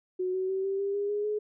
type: tone with pitch steps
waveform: sine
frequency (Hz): 367.8 / 375.1 / 382.5 / 390.1 / 397.9 / 405.7 / 413.8 / 422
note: F#4 / F#4 / G4 / G4 / G4 / G#4 / G#4 / G#4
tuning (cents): -10 / +24 / -42 / -8 / +26 / -41 / -6 / +28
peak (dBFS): -27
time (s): 0.19-1.39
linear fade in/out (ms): 10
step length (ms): 150
effects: none